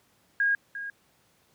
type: tone with echo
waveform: sine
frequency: 1632 Hz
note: G#6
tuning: 31 cents flat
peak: -21 dBFS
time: 0.4-0.55 s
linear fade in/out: 2 ms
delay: 350 ms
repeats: 1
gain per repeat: -12 dB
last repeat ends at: 0.9 s
effects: pink hiss -65 dBFS RMS until 1.54 s + high-pass 100 Hz 12 dB/octave